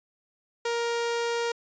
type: tone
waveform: sawtooth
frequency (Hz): 469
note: A#4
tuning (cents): +11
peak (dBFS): -22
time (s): 0.65-1.52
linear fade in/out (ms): 5
effects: resampled to 16000 Hz